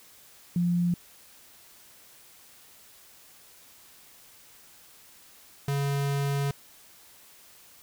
sine / square tone pair in turn, 174.61 / 140.52 Hz, F3 / C#3, 0 / +24 cents, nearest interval major third, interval 376 cents, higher first, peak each -22 / -26 dBFS, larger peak first, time 0.56-0.94 / 5.68-6.51 s, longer second, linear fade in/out 2 ms, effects white hiss -54 dBFS RMS until 7.82 s

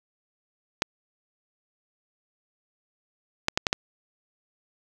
clicks, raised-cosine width 0.2 ms, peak -4 dBFS, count 5, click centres 0.821 / 3.484 / 3.575 / 3.668 / 3.729 s, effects none

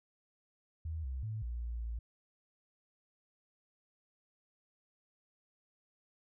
sine tone with pitch steps, 80 / 65.1 / 109.1 / 59.2 / 58.4 / 57 Hz, D#2 / C2 / A2 / A#1 / A#1 / A#1, +49 / -8 / -14 / +27 / +4 / -38 cents, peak -36 dBFS, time 0.85-1.99 s, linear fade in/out 5 ms, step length 190 ms, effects none

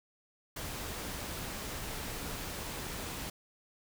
pink noise, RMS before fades -40 dBFS, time 0.56-3.3 s, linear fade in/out 5 ms, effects none

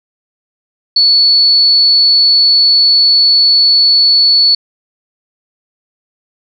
sine tone, 4430 Hz, C#8, 2 cents flat, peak -5 dBFS, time 0.96-4.55 s, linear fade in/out 5 ms, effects none

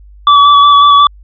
square tone with vibrato, 1148 Hz, D6, 40 cents flat, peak -3 dBFS, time 0.27-1.07 s, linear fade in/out 2 ms, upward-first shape square, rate 5.5 Hz, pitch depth 16 cents each way, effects added 50 Hz sine -34 dBFS peak until 1.23 s + resampled to 11025 Hz

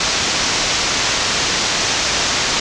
white low-pass noise, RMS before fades -18 dBFS, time 0-2.6 s, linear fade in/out 5 ms, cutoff 6700 Hz, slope 48 dB/octave, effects none

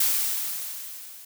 blue noise with level ramp, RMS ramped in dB -21 to -45 dBFS, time 0-1.25 s, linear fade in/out 5 ms, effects none

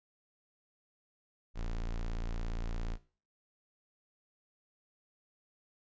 square tone, 28.63 Hz, A#0, 30 cents flat, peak -35 dBFS, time 1.54-2.98 s, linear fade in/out 50 ms, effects noise-tail reverb RT60 0.4 s tail -17 dB re dry + resampled to 16000 Hz

